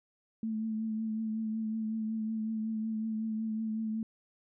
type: tone with vibrato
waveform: sine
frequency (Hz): 220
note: A3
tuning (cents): 0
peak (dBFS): -31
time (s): 0.43-4.03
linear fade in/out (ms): 2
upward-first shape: triangle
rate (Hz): 5.4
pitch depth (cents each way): 32
effects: none